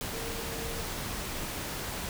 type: tone in noise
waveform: sine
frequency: 458.5 Hz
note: A#4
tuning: 29 cents flat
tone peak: -41 dBFS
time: 0.13-0.81 s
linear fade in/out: 0 ms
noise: pink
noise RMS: -36 dBFS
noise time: 0.01-2.09 s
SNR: -8 dB
effects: none